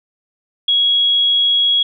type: tone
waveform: sine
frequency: 3322 Hz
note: G#7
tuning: in tune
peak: -11 dBFS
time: 0.68-1.83 s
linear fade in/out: 5 ms
effects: none